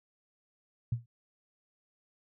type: tone with exponential decay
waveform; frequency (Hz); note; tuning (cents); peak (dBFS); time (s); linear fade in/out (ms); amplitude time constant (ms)
sine; 117.7; A#2; +17; -24; 0.92-1.06; 5; 29
effects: none